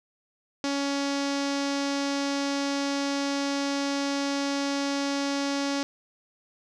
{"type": "tone with low-pass filter", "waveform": "sawtooth", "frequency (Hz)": 280, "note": "C#4", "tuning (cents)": 18, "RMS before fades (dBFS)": -28, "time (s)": [0.64, 5.83], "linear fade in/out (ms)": 0, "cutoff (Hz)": 5600, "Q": 2.5, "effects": []}